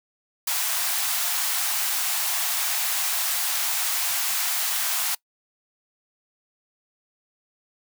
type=high-pass noise; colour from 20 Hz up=white; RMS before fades=-25 dBFS; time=0.47-5.15 s; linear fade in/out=5 ms; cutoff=650 Hz; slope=96 dB/octave; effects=noise-tail reverb RT60 0.1 s tail -23 dB re dry